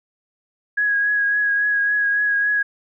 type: tone with vibrato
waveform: sine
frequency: 1659 Hz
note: G#6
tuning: 2 cents flat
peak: -16 dBFS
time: 0.77-2.63 s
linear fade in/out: 10 ms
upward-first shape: triangle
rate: 3.6 Hz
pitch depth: 26 cents each way
effects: none